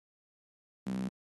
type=tone with high-pass filter; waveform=sawtooth; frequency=64 Hz; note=C2; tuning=38 cents flat; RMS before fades=-35 dBFS; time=0.86-1.09 s; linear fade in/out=10 ms; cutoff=200 Hz; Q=7; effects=AAC 32 kbps